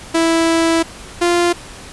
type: tone pair in turn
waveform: sawtooth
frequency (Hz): 329.6 / 347.7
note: E4 / F4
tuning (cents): 0 / -8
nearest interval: minor second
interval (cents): 92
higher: second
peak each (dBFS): -8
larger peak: neither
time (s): 0.14-0.83 / 1.21-1.53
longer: first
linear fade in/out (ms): 10
effects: pink hiss -35 dBFS RMS until 1.92 s + resampled to 24000 Hz